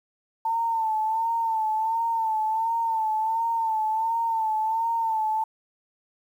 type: tone with vibrato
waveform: sine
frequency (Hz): 894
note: A5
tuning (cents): +27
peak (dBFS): -22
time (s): 0.45-5.44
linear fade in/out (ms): 5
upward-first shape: sine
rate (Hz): 1.4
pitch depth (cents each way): 54
effects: 9-bit